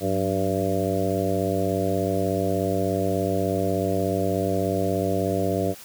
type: harmonic tone with a mistuned harmonic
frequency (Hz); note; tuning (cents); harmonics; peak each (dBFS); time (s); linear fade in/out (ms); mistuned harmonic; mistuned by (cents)
96.6; G2; -25; 1 / 2 / 3 / 4 / 5 / 6 / 7; -29 / -29 / -29 / -29 / -29 / -29 / -29; 0-5.75; 50; 2; -84
effects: white hiss -44 dBFS RMS until 5.84 s